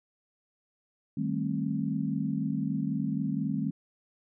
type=chord; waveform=sine; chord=A half-diminished seventh; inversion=second; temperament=equal with one note detuned; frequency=155.56 / 196 / 220 / 266.4 Hz; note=Eb3 / G3 / A3 / C4; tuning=0 / 0 / 0 / +31 cents; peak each=-33 dBFS; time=1.17-3.71 s; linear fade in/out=5 ms; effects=none